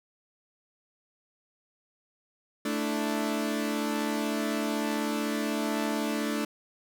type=chord; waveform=sawtooth; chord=A suspended fourth; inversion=none; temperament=equal; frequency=220 / 293.7 / 329.6 Hz; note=A3 / D4 / E4; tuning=0 / 0 / 0 cents; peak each=-27 / -27 / -33 dBFS; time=2.65-6.45 s; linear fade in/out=5 ms; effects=none